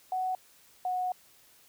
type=tone pair in turn; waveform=sine; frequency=744 / 732.9 Hz; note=F#5 / F#5; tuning=+9 / -17 cents; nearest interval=unison; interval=26 cents; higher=first; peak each=-28 dBFS; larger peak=neither; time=0.12-0.35 / 0.85-1.12 s; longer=second; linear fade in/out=2 ms; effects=white hiss -60 dBFS RMS until 1.68 s